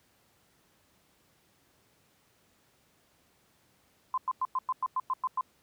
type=tone bursts; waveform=sine; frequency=1032 Hz; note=C6; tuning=24 cents flat; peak=-26 dBFS; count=10; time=4.14-5.41 s; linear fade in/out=2 ms; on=37 ms; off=100 ms; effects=pink hiss -67 dBFS RMS until 5.62 s + high-pass 80 Hz 12 dB/octave